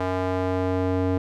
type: tone with band-pass filter sweep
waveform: square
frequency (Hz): 92.5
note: F#2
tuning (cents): 0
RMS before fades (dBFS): -24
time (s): 0-1.18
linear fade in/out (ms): 5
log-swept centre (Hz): 750 to 370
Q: 0.97
effects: none